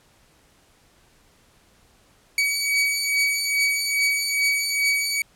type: beating tone pair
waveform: sawtooth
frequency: 2266 / 2268.4 Hz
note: C#7 / C#7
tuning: +37 / +39 cents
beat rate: 2.4 Hz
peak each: -22 / -18 dBFS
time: 2.38-5.22 s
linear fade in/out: 2 ms
effects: pink hiss -58 dBFS RMS until 5.35 s + low-pass 12000 Hz 12 dB/octave